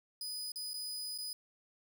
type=tone with dropouts; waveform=sawtooth; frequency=4978 Hz; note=D#8; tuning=in tune; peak=-36 dBFS; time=0.21-1.33 s; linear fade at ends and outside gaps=2 ms; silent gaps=0.519-0.558 / 0.734-0.74 / 1.178-1.185 s; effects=none